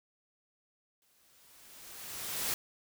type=noise with exponential growth; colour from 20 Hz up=white; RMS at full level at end=-32 dBFS; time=1.02-2.54 s; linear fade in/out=1 ms; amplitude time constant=330 ms; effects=none